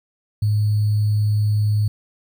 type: tone with sample-and-hold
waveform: sine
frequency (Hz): 105.3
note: G#2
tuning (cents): +24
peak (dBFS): -15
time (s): 0.42-1.88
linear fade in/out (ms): 5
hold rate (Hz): 4410
effects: none